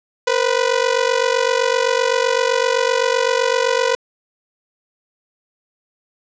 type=ring-modulated tone; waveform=sawtooth; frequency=493.9 Hz; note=B4; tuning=in tune; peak=-8 dBFS; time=0.27-3.95 s; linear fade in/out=0 ms; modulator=23.9 Hz; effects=resampled to 16000 Hz + 7-bit